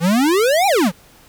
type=exponential two-way sweep; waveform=square; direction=up then down; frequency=157.7 to 830.6 to 157.7 Hz; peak=-13 dBFS; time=0-0.92 s; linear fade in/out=50 ms; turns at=0.67 s; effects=pink hiss -48 dBFS RMS until 1.28 s